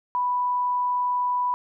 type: tone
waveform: sine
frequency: 987.8 Hz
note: B5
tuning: in tune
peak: -21 dBFS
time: 0.15-1.54 s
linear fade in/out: 0 ms
effects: none